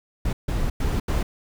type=noise bursts at uneven times; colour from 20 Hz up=brown; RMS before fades=-23 dBFS; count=4; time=0.25-0.33 / 0.48-0.7 / 0.8-1 / 1.08-1.23 s; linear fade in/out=5 ms; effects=none